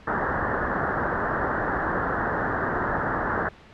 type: low-pass noise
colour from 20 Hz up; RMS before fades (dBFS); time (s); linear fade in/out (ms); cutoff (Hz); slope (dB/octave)
white; -26; 0.07-3.49; 5; 1800; 96
effects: pink hiss -49 dBFS RMS until 3.73 s + low-pass 3000 Hz 12 dB/octave